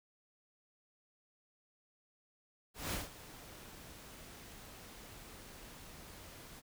pink noise with ADSR envelope, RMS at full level -37 dBFS, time 2.74-6.62 s, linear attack 180 ms, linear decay 160 ms, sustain -16 dB, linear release 37 ms, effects none

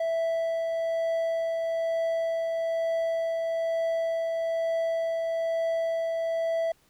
triangle tone with tremolo, 659.3 Hz, E5, in tune, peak -22 dBFS, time 0-6.72 s, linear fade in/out 5 ms, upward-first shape triangle, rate 1.1 Hz, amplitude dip 25%, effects pink hiss -64 dBFS RMS until 6.89 s

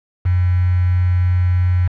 sine tone with quantisation, 89.7 Hz, F2, 47 cents sharp, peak -12 dBFS, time 0.25-1.88 s, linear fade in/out 10 ms, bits 5, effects low-pass 2000 Hz 12 dB/octave

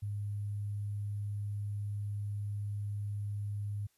sine tone with sample-and-hold, 102.7 Hz, G#2, 19 cents flat, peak -34 dBFS, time 0.02-3.87 s, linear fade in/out 10 ms, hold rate 11025 Hz, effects white hiss -74 dBFS RMS until 3.97 s + resampled to 32000 Hz

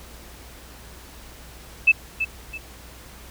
sine tone with echo, 2624 Hz, E7, 9 cents flat, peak -10 dBFS, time 1.87-1.92 s, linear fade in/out 10 ms, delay 330 ms, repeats 2, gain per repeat -10 dB, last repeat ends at 2.58 s, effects added 60 Hz sine -45 dBFS peak until 3.3 s + pink hiss -45 dBFS RMS until 3.3 s

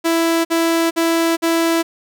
sawtooth tone bursts, 331.3 Hz, E4, 9 cents sharp, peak -10 dBFS, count 4, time 0.04-1.83 s, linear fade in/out 20 ms, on 410 ms, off 50 ms, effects none

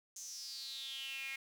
sawtooth tone with high-pass filter sweep, 270.1 Hz, C#4, 45 cents flat, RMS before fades -45 dBFS, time 0.16-1.36 s, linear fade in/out 5 ms, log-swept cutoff 6600 to 2200 Hz, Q 7.9, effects 12-bit

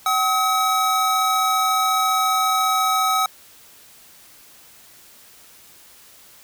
square tone pair together, 759.9 / 1278 Hz, F#5 / D#6, +46 / +46 cents, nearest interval major sixth, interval 900 cents, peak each -23 / -19 dBFS, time 0.06-3.26 s, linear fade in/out 2 ms, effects white hiss -48 dBFS RMS until 6.43 s

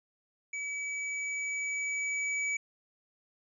square tone with level ramp, 2286 Hz, D7, 47 cents flat, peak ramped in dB -35 to -30 dBFS, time 0.53-2.57 s, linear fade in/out 5 ms, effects resampled to 22050 Hz

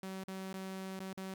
sawtooth tone with dropouts, 190.2 Hz, F#3, 48 cents sharp, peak -37 dBFS, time 0.03-1.34 s, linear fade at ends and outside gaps 2 ms, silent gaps 0.238-0.28 / 0.529-0.54 / 0.992-1.001 / 1.131-1.175 s, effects 12-bit

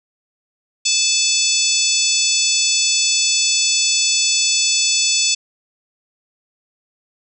harmonic tone with a mistuned harmonic, 870 Hz, A5, 20 cents flat, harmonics 3 / 4 / 5 / 6 / 7 / 8 / 9, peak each -22 / -22 / -22 / -22 / -22 / -22 / -22 dBFS, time 0.85-5.35 s, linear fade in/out 10 ms, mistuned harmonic 5, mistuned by +48 cents, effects none

